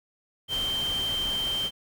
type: tone in noise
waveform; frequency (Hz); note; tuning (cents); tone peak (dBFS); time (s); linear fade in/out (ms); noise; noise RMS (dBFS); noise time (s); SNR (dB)
sine; 3136; G7; 0; -26; 0.48-1.71; 50; pink; -37; 0.48-1.71; +8
effects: none